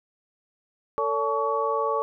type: tone cluster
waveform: sine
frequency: 449.7 / 569 / 866 / 1128 Hz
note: A4 / C#5 / A5 / C#6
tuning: +38 / +45 / -28 / +30 cents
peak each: -27 / -29 / -31 / -26 dBFS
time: 0.98-2.02 s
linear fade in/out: 0 ms
effects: none